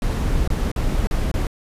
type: noise with dropouts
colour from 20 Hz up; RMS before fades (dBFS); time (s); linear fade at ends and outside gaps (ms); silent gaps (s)
brown; -20; 0.02-1.47; 1; 0.476-0.502 / 0.716-0.761 / 1.071-1.11 / 1.315-1.34
effects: resampled to 32000 Hz

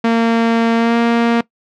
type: tone with pitch glide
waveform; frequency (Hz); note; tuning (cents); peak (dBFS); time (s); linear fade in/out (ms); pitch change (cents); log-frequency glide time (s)
sawtooth; 229.5 to 233.6; A#3 to A#3; -27 to +4; -7; 0.04-1.41; 5; +31; 0.76-0.96
effects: noise-tail reverb RT60 0.1 s tail -20 dB re dry + low-pass 3000 Hz 12 dB/octave

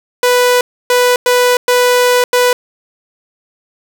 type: tone bursts at uneven times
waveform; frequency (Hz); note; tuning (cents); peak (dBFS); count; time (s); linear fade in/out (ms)
sawtooth; 493.9; B4; 0; -4; 5; 0.23-0.61 / 0.9-1.16 / 1.26-1.57 / 1.68-2.24 / 2.33-2.53; 2
effects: none

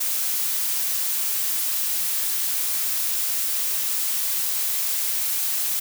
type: noise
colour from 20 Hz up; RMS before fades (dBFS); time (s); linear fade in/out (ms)
blue; -24; 0-5.8; 10
effects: none

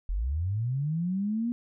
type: linear sweep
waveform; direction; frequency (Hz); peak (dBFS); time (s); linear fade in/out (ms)
sine; up; 39 to 242.1; -26; 0.09-1.52; 0
effects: none

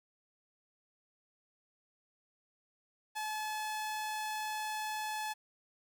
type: tone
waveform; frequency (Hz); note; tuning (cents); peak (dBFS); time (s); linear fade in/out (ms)
sawtooth; 859; A5; -42; -32; 3.15-5.34; 20
effects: 11-bit

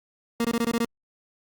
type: tone bursts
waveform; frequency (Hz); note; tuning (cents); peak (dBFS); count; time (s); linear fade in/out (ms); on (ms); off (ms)
30% pulse; 233.1; A#3; 0; -19; 7; 0.4-0.848; 2; 46; 21
effects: Opus 48 kbps

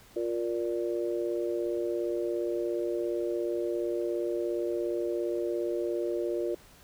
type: harmonic tone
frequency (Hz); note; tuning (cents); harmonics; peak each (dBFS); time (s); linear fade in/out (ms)
117.2; A#2; +10; 3 / 4 / 5; -30 / -34 / -35; 0.16-6.55; 5
effects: pink hiss -56 dBFS RMS until 6.83 s

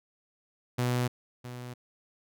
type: tone with echo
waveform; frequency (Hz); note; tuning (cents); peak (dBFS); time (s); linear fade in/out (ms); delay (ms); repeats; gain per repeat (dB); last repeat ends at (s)
sawtooth; 123.47; B2; 0; -22; 0.78-1.08; 10; 660; 1; -13; 1.74
effects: none

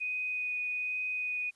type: tone with vibrato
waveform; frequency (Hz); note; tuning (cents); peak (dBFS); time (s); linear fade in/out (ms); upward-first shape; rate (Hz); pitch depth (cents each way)
sine; 2489; D#7; 0; -31; 0-1.51; 20; sine; 1.2; 8
effects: white hiss -69 dBFS RMS until 1.55 s + resampled to 24000 Hz

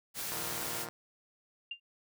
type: noise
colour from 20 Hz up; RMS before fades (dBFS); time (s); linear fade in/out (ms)
white; -38; 0.14-0.87; 50
type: chord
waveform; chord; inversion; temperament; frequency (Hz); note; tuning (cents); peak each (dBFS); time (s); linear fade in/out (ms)
5% pulse; Bb suspended fourth; none; just; 116.54 / 155.39 / 174.81; Bb2 / Eb3 / F3; 0 / -2 / +2; -36 / -35 / -37; 0.32-0.89; 0
type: tone with exponential decay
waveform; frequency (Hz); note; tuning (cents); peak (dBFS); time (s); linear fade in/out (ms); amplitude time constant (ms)
sine; 2794; F7; 0; -33; 1.71-1.8; 5; 19
effects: none

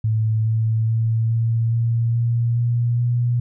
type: tone with pitch steps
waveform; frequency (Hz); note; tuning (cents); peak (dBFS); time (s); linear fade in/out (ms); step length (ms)
sine; 110 / 111.47 / 112.96 / 114.47 / 116 / 117.56 / 119.13 / 120.72; A2 / A2 / A2 / A#2 / A#2 / A#2 / A#2 / B2; 0 / +23 / +46 / -31 / -8 / +15 / +38 / -39; -16; 0.04-3.4; 5; 420
effects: none

